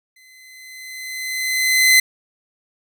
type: tone with exponential growth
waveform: sawtooth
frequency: 2042 Hz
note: C7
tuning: 43 cents flat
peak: -5 dBFS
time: 0.16-2 s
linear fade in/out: 5 ms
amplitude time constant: 400 ms
effects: none